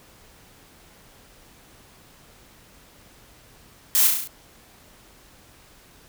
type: noise with echo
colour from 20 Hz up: blue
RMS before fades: -19 dBFS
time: 3.95-4.07 s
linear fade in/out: 0 ms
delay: 34 ms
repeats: 6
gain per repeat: -3 dB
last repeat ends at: 4.274 s
effects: pink hiss -52 dBFS RMS until 6.08 s